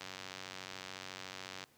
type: click train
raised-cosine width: 0.2 ms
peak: -26 dBFS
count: 154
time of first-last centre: 0.01-1.639 s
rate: 93.9 Hz
effects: pink hiss -67 dBFS RMS until 1.77 s + high-pass 100 Hz 12 dB/octave